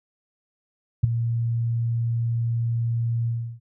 sine tone with ADSR envelope, 116.54 Hz, A#2, in tune, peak -10 dBFS, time 1.03-3.6 s, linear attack 11 ms, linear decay 11 ms, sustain -11 dB, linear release 330 ms, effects none

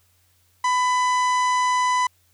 harmonic tone, 999 Hz, B5, 20 cents sharp, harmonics 1 / 2 / 3 / 4 / 5 / 6 / 7 / 8 / 9 / 10, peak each -18 / -27 / -36 / -37 / -41 / -36 / -40 / -48 / -46 / -48 dBFS, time 0.64-2.07 s, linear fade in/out 5 ms, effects added 89 Hz sine -63 dBFS peak until 2.33 s + white hiss -63 dBFS RMS until 2.33 s

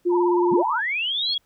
sine tone, 352.2 Hz, F4, 15 cents sharp, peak -17 dBFS, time 0.05-0.63 s, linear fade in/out 20 ms
sine tone with vibrato, 932.3 Hz, A#5, in tune, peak -23 dBFS, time 0.09-0.82 s, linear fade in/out 50 ms, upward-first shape sine, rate 18 Hz, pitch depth 110 cents each way
sine linear sweep, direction up, 103 to 4435 Hz, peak -22 dBFS, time 0.51-1.35 s, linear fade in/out 20 ms
sine tone with exponential growth, 3322 Hz, G#7, in tune, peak -21 dBFS, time 0.78-1.38 s, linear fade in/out 5 ms, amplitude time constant 130 ms
effects pink hiss -66 dBFS RMS until 1.45 s

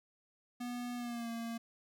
square tone with pitch glide, 243.8 to 230.8 Hz, B3 to A#3, -22 to -17 cents, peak -39 dBFS, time 0.6-1.58 s, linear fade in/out 10 ms, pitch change -95 cents, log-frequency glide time 0.96-1.3 s, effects none

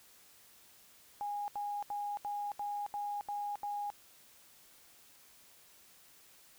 sine tone bursts, 821 Hz, G#5, 20 cents flat, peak -35 dBFS, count 8, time 1.21-3.902 s, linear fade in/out 0 ms, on 270 ms, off 76 ms, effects white hiss -61 dBFS RMS until 6.58 s

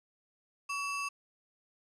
square ring-modulated tone, 1891 Hz, A#6, 24 cents sharp, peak -31 dBFS, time 0.69-1.09 s, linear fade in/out 10 ms, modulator 761 Hz, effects resampled to 22050 Hz + 10-bit

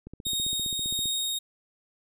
click train, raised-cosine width 3 ms, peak -28 dBFS, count 16, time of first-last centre 0.07-1.057 s, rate 15.2 Hz
sawtooth tone with tremolo, 3729 Hz, A#7, in tune, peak -23 dBFS, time 0.25-1.39 s, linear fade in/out 10 ms, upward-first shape triangle, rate 1.5 Hz, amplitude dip 25%
effects none

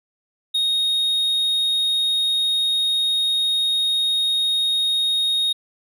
triangle tone, 3729 Hz, A#7, in tune, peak -16 dBFS, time 0.54-5.53 s, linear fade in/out 10 ms, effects none

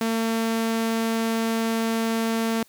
sawtooth tone, 226.1 Hz, A3, 47 cents sharp, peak -18 dBFS, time 0.01-2.63 s, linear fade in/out 2 ms, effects white hiss -57 dBFS RMS until 2.68 s

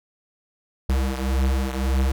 square beating tone pair, 65.41 / 67.21 Hz, C2 / C2, 0 / +47 cents, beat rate 1.8 Hz, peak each -22 / -26 dBFS, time 0.89-2.12 s, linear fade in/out 5 ms, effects none

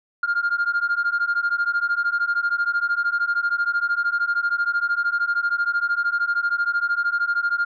sine beating tone pair, 1400 / 1413 Hz, F6 / F6, +4 / +20 cents, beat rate 13 Hz, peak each -21 dBFS, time 0.23-7.65 s, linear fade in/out 5 ms, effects tanh soft clip ceiling -15 dBFS

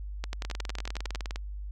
two click trains, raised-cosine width 0.2 ms, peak -17 / -19 dBFS, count 11 / 19, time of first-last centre 0.24-1.149 / 0.45-1.359 s, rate 11 / 19.8 Hz, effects added 50 Hz sine -35 dBFS peak until 1.71 s

